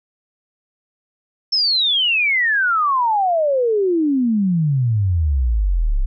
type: exponential sweep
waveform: sine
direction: down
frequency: 5380 to 30.87 Hz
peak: -14 dBFS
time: 1.52-6.06 s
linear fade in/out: 10 ms
effects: none